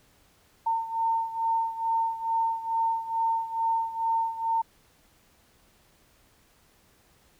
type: beating tone pair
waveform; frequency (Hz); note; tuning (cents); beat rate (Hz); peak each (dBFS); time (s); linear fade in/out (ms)
sine; 907 / 909.3; A#5 / A#5; -48 / -43; 2.3; -26 / -30; 0.66-4.62; 10
effects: pink hiss -62 dBFS RMS until 7.39 s